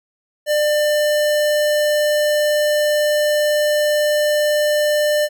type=tone; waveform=square; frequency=597 Hz; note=D5; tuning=28 cents sharp; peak=-15 dBFS; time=0.46-5.29 s; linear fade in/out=50 ms; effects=none